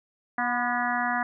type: harmonic tone with a mistuned harmonic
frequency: 242.6 Hz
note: B3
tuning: 31 cents flat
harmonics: 1 / 3 / 4 / 5 / 6 / 7 / 8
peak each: -33 / -29 / -32 / -33 / -33 / -31 / -34 dBFS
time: 0.38-1.23 s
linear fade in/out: 2 ms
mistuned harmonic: 4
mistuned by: +39 cents
effects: none